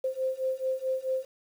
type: beating tone pair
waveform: sine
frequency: 520 / 524.6 Hz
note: C5 / C5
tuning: -11 / +4 cents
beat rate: 4.6 Hz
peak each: -31 / -30 dBFS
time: 0.04-1.25 s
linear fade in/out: 5 ms
effects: 9-bit